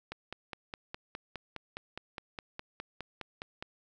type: click train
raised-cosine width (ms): 0.3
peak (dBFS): -23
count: 18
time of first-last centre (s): 0.12-3.625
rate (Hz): 4.85
effects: none